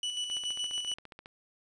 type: tone with tremolo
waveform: 40% pulse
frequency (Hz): 2960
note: F#7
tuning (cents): 0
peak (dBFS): -30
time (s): 0.03-0.94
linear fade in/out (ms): 2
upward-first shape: square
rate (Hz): 7.1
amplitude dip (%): 45
type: click train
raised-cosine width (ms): 0.3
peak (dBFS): -30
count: 15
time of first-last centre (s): 0.3-1.259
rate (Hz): 14.6
effects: resampled to 22050 Hz + 10-bit